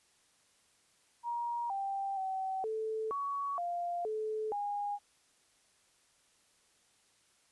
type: tone with pitch steps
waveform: sine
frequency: 947 / 786 / 763 / 439 / 1123 / 697 / 433.3 / 818 Hz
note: A#5 / G5 / G5 / A4 / C#6 / F5 / A4 / G#5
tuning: +27 / +4 / -47 / -4 / +22 / -4 / -27 / -26 cents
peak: -33 dBFS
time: 1.23-4.99 s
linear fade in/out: 50 ms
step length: 470 ms
effects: white hiss -69 dBFS RMS until 7.51 s + resampled to 24000 Hz